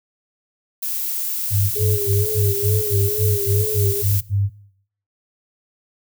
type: noise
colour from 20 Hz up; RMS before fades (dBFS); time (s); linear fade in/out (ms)
violet; -24; 0.82-4.21; 10
type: tone bursts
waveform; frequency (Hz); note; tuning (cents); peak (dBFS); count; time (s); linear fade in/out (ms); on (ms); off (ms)
sine; 99.9; G2; +33; -15; 11; 1.5-4.5; 50; 210; 69
type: tone with vibrato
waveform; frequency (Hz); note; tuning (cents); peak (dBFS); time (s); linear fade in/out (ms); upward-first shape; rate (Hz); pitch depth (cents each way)
sine; 415.3; G#4; 0; -23; 1.75-4.03; 20; sine; 2.2; 66
effects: noise-tail reverb RT60 0.7 s tail -22 dB re dry